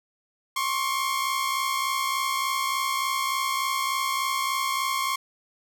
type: tone pair together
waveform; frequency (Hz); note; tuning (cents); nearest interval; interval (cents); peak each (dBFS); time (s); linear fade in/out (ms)
sawtooth; 1065.6 / 1129; C6 / C#6; +31 / +31; minor second; 100; -22 / -26; 0.56-5.16; 5
effects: none